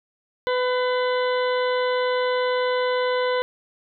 harmonic tone with a mistuned harmonic, 501 Hz, B4, 25 cents sharp, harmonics 1 / 2 / 3 / 4 / 6 / 7 / 8, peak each -21 / -27 / -31 / -33 / -37 / -38 / -39 dBFS, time 0.47-3.42 s, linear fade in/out 0 ms, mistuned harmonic 4, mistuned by +17 cents, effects none

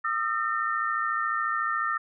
sine tone cluster, 1225 / 1339 / 1814 Hz, D#6 / E6 / A#6, -27 / +27 / -48 cents, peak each -29 / -29 / -30 dBFS, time 0.04-1.98 s, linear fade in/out 10 ms, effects none

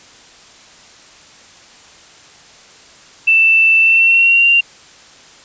sine tone with pitch glide, 2661 to 2772 Hz, E7 to F7, +16 to -14 cents, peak -7 dBFS, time 3.27-4.61 s, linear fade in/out 10 ms, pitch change +70 cents, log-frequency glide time 3.8-4.48 s, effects white hiss -42 dBFS RMS until 5.44 s + resampled to 16000 Hz

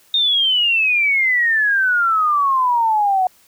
sine exponential sweep, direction down, 3700 to 730 Hz, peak -13 dBFS, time 0.14-3.27 s, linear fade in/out 2 ms, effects white hiss -53 dBFS RMS until 3.47 s

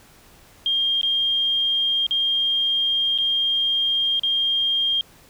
sine tone with dropouts, 3212 Hz, G7, 41 cents sharp, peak -18 dBFS, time 0.66-5.01 s, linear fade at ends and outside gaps 1 ms, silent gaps 1.013-1.031 / 2.066-2.109 / 3.178-3.185 / 4.195-4.234 s, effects pink hiss -51 dBFS RMS until 5.29 s

